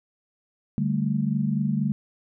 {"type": "chord", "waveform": "sine", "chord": "D suspended fourth", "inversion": "none", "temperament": "equal", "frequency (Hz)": [146.83, 196, 220], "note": ["D3", "G3", "A3"], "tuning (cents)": [0, 0, 0], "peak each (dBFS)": -26, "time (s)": [0.78, 1.92], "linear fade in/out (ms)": 0, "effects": []}